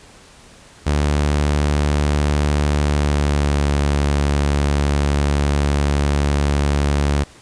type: tone with pitch glide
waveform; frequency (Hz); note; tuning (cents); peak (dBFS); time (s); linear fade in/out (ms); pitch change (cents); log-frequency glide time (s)
sawtooth; 73.42 to 71.78; D2 to D2; 0 to -39; -11; 0.86-7.24; 10; -39; 2.82-3.69
effects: pink hiss -45 dBFS RMS until 7.41 s + resampled to 22050 Hz